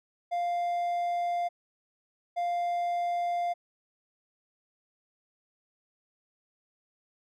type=tone pair in turn; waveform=triangle; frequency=698.5 / 698.5 Hz; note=F5 / F5; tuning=0 / 0 cents; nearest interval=unison; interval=0 cents; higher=neither; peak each=-25 dBFS; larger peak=neither; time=0.31-1.49 / 2.36-3.54 s; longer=neither; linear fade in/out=20 ms; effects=none